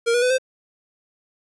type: tone with pitch steps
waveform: square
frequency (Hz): 466.2 / 483.5 / 501.4 / 520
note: A#4 / B4 / B4 / C5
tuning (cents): 0 / -37 / +26 / -11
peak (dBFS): -17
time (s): 0.06-0.384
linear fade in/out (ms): 20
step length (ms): 81
effects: resampled to 24000 Hz + 9-bit